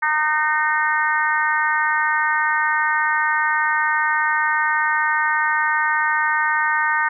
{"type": "harmonic tone", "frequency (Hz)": 306.1, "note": "D#4", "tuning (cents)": -28, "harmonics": [3, 4, 5, 6, 7], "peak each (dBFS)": [-22, -24, -22, -21, -30], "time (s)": [0.02, 7.09], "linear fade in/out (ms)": 10, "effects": []}